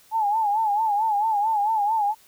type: tone with vibrato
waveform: sine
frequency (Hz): 853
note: G#5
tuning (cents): +46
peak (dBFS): -19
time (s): 0.11-2.15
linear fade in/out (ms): 50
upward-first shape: sine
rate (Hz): 4.5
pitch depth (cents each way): 98
effects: white hiss -55 dBFS RMS until 2.27 s